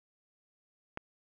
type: click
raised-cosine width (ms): 0.5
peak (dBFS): -22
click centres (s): 0.974
effects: none